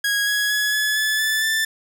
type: tone with pitch steps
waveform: sawtooth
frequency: 1650 / 1669.2 / 1688.6 / 1708.2 / 1728 / 1748.1 / 1768.4 Hz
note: G#6 / G#6 / G#6 / G#6 / A6 / A6 / A6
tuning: -12 / +8 / +28 / +48 / -32 / -12 / +8 cents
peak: -15 dBFS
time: 0.04-1.65 s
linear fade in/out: 5 ms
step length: 230 ms
effects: none